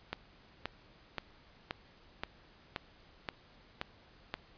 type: click train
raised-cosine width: 0.3 ms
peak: -19 dBFS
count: 9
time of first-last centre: 0.13-4.341 s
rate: 1.9 Hz
effects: pink hiss -61 dBFS RMS until 4.57 s + resampled to 11025 Hz